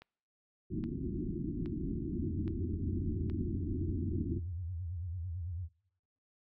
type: click train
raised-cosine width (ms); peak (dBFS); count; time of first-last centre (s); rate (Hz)
0.3; -36; 5; 0.02-3.299; 1.22
type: low-pass noise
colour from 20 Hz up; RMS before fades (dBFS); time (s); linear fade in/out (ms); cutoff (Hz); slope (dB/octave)
white; -37; 0.7-4.4; 20; 360; 96
type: tone with vibrato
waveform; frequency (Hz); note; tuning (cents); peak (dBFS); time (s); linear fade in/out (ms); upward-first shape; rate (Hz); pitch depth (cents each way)
sine; 87.31; F2; 0; -36; 2.13-5.69; 50; sine; 9; 140
effects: noise-tail reverb RT60 0.8 s tail -24 dB re dry